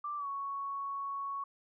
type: tone with pitch glide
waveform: sine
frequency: 1177 to 1110.9 Hz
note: D6 to C#6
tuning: +3 to +3 cents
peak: -35 dBFS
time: 0.04-1.44 s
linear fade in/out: 5 ms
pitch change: -100 cents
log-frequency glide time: 0.17-0.27 s
effects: none